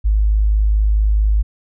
sine tone, 52.3 Hz, G#1, 13 cents sharp, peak -11 dBFS, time 0.04-1.43 s, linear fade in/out 20 ms, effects none

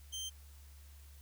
25% pulse tone, 3136 Hz, G7, in tune, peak -36 dBFS, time 0.12-0.3 s, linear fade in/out 20 ms, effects added 71 Hz sine -53 dBFS peak until 1.21 s + white hiss -64 dBFS RMS until 1.21 s

